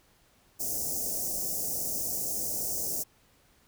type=band-stop noise; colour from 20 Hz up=white; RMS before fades=-32 dBFS; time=0.59-3.04 s; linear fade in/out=20 ms; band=730 to 5400 Hz; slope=48 dB/octave; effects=pink hiss -64 dBFS RMS until 3.67 s